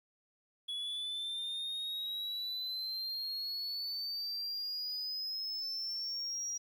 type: exponential sweep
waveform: triangle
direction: up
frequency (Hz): 3374 to 5730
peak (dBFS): -35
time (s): 0.68-6.58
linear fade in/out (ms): 10
effects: 11-bit